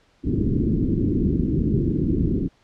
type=low-pass noise; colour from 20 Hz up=white; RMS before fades=-21 dBFS; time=0.23-2.49 s; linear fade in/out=50 ms; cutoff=350 Hz; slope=48 dB/octave; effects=pink hiss -60 dBFS RMS until 2.63 s + low-pass 5000 Hz 12 dB/octave